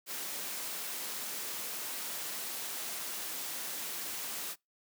white noise, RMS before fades -39 dBFS, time 0.06-4.56 s, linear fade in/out 50 ms, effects noise-tail reverb RT60 0.2 s tail -26 dB re dry + high-pass 200 Hz 12 dB/octave

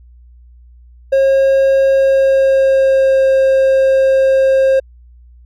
triangle tone with pitch glide, 540 to 533.5 Hz, C#5 to C5, -45 to +34 cents, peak -6 dBFS, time 1.12-4.8 s, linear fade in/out 10 ms, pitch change -21 cents, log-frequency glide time 1.95-3.27 s, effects added 60 Hz sine -39 dBFS peak until 5.45 s

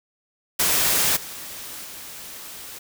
white noise with level steps, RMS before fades -20 / -36 / -38 dBFS, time 0.59-2.79 s, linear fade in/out 10 ms, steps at 1.16 / 1.84 s, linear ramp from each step 10 ms, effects none

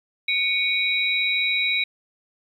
sine tone cluster, 2240 / 2436 / 3847 Hz, C#7 / D#7 / B7, +18 / -37 / -46 cents, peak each -24 dBFS, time 0.28-1.84 s, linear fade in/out 5 ms, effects 9-bit

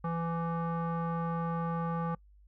square tone with low-pass filter, 167.2 Hz, E3, 25 cents sharp, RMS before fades -33 dBFS, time 0.04-2.15 s, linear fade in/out 5 ms, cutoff 1100 Hz, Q 3.9, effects noise-tail reverb RT60 0.1 s tail -26 dB re dry + added 50 Hz sine -56 dBFS peak until 2.47 s

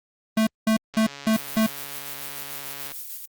square tone bursts, 220 Hz, A3, in tune, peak -18 dBFS, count 5, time 0.37-1.665 s, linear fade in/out 5 ms, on 99 ms, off 200 ms
click train, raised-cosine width 0.2 ms, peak -21 dBFS, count 280, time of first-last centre 0.94-2.919 s, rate 141 Hz
violet noise with tremolo, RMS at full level -34 dBFS, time 1.33-3.26 s, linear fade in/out 10 ms, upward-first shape square, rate 6.8 Hz, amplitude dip 35%
effects Opus 32 kbps

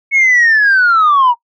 sine linear sweep, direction down, 2214 to 932.3 Hz, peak -5 dBFS, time 0.11-1.35 s, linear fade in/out 50 ms, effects noise-tail reverb RT60 0.1 s tail -22 dB re dry + tanh soft clip ceiling -4 dBFS

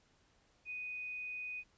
sine tone, 2489 Hz, D#7, in tune, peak -40 dBFS, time 0.65-1.64 s, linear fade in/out 50 ms, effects pink hiss -71 dBFS RMS until 1.77 s + resampled to 16000 Hz

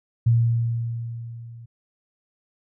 sine tone with level ramp, 116.54 Hz, A#2, in tune, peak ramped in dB -13 to -39 dBFS, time 0.26-1.66 s, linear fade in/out 10 ms, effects none

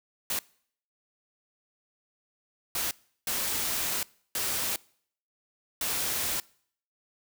white noise bursts at uneven times, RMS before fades -30 dBFS, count 5, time 0.3-0.39 / 2.75-2.91 / 3.27-4.03 / 4.35-4.76 / 5.81-6.4 s, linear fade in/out 2 ms, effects noise-tail reverb RT60 0.6 s tail -24 dB re dry

